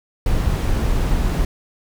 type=noise; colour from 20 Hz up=brown; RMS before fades=-18 dBFS; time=0.26-1.45 s; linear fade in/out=2 ms; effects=none